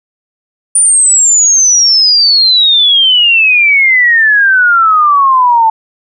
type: exponential sweep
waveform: sine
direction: down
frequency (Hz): 9397 to 880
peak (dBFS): -4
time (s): 0.75-5.7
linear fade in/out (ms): 5
effects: none

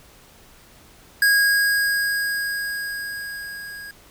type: tone with level ramp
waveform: square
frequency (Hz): 1641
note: G#6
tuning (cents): -21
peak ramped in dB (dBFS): -14 to -35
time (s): 1.22-3.91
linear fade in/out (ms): 2
effects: pink hiss -50 dBFS RMS until 4.1 s

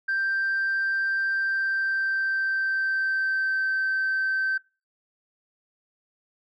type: tone with pitch glide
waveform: sine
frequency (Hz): 1573 to 1548.7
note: G6 to G6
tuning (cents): +6 to -21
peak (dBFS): -21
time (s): 0.08-4.58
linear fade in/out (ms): 10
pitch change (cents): -27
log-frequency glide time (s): 1.32-3.72
effects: noise-tail reverb RT60 0.3 s tail -23 dB re dry + tanh soft clip ceiling -20 dBFS

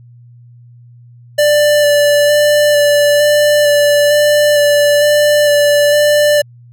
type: tone with vibrato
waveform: square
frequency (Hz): 587.3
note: D5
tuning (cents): 0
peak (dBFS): -8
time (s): 1.38-6.42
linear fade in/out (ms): 10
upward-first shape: square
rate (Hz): 1.1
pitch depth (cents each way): 11
effects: added 120 Hz sine -37 dBFS peak until 6.72 s

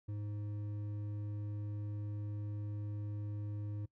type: tone with hard clipping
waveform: sine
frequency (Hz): 103.83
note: G#2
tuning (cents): 0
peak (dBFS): -40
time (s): 0.08-3.86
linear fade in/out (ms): 10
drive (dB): 7
effects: noise-tail reverb RT60 0.1 s tail -21 dB re dry

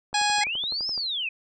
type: click train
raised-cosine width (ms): 1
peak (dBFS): -28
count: 11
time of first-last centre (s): 0.13-0.977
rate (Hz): 11.8
type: harmonic tone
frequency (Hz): 830.6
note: G#5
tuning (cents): 0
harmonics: 1 / 2 / 3 / 4 / 5 / 6 / 7 / 9 / 10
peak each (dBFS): -24 / -29 / -30 / -31 / -30 / -33 / -36 / -33 / -39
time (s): 0.14-0.44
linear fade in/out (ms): 5
type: linear two-way sweep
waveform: sine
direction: up then down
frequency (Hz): 2000 to 5360 to 2463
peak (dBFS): -26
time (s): 0.41-1.29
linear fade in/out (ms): 5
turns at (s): 0.89
effects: none

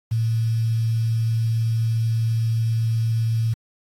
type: tone with quantisation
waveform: sine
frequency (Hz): 113.5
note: A#2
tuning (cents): -46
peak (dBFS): -18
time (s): 0.11-3.54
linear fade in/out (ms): 10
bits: 7
effects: AAC 48 kbps

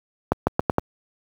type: accelerating click train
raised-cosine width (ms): 1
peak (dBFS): -3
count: 5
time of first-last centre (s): 0.32-0.784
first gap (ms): 150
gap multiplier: 0.83
effects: high-pass 60 Hz 12 dB/octave + 7-bit

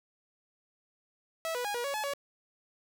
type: tone with pitch steps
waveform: sawtooth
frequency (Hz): 652 / 490.6 / 822 / 480.2 / 560 / 855 / 563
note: E5 / B4 / G#5 / B4 / C#5 / A5 / C#5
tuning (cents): -19 / -12 / -18 / -49 / +18 / -50 / +27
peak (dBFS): -28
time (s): 1.45-2.136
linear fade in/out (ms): 0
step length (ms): 98
effects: none

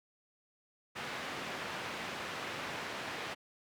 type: band-pass noise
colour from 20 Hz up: white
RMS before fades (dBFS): -41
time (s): 0.95-3.35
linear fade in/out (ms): 20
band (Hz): 110 to 2300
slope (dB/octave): 12
effects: none

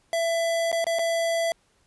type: tone with dropouts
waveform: square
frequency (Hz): 667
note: E5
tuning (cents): +20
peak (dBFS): -23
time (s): 0.13-1.52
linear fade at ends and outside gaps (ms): 1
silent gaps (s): 0.717-0.727 / 0.843-0.867 / 0.987-0.992
effects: pink hiss -65 dBFS RMS until 1.86 s + resampled to 24000 Hz

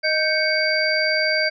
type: tone cluster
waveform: sine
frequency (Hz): 623 / 1562 / 2223 / 4704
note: D#5 / G6 / C#7 / D8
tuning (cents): +2 / -7 / +4 / +2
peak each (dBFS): -23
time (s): 0.03-1.5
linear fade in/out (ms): 20
effects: none

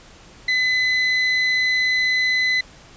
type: tone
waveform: 35% pulse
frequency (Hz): 2016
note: B6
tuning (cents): +35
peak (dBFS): -15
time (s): 0.48-2.61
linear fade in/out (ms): 5
effects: pink hiss -46 dBFS RMS until 2.96 s + resampled to 16000 Hz

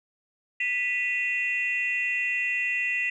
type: tone cluster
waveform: sine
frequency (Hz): 1978 / 2483 / 2730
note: B6 / D#7 / F7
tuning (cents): +2 / -4 / -40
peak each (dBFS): -27 / -30 / -28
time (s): 0.6-3.1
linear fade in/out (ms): 5
effects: tanh soft clip ceiling -16 dBFS

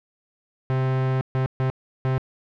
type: tone bursts at uneven times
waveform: 45% pulse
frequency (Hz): 130.81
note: C3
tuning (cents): 0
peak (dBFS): -20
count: 4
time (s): 0.7-1.21 / 1.35-1.46 / 1.6-1.7 / 2.05-2.18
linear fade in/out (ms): 0
effects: low-pass 2000 Hz 12 dB/octave

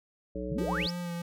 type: harmonic tone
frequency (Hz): 61.74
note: B1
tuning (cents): 0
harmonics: 1 / 3 / 5 / 7 / 9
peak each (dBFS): -39 / -39 / -39 / -39 / -39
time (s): 0.35-0.87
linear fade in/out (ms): 5
type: exponential sweep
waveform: sine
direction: up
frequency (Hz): 117.8 to 5920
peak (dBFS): -30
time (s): 0.5-0.91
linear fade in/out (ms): 20
type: tone with vibrato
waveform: square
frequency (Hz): 173.7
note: F3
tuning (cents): -9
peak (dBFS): -34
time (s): 0.58-1.22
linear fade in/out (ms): 5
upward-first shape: sine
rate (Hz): 3.1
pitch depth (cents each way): 24
effects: none

